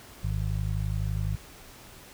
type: harmonic tone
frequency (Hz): 51.91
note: G#1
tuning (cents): 0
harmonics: 1 / 2 / 3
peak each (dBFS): -30 / -29 / -34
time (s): 0.23-1.36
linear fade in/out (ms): 10
effects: pink hiss -49 dBFS RMS until 2.13 s